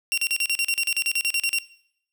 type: tone bursts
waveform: sawtooth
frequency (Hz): 2751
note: F7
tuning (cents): -27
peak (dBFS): -17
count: 16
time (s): 0.12-1.586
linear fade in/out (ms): 0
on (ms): 56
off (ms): 38
effects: noise-tail reverb RT60 0.7 s tail -20 dB re dry